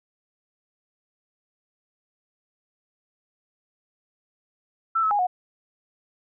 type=tone with pitch steps; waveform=sine; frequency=1332 / 1294 / 822 / 729 Hz; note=E6 / E6 / G#5 / F#5; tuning=+18 / -32 / -18 / -26 cents; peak=-19 dBFS; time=4.95-5.27 s; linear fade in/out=10 ms; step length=80 ms; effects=none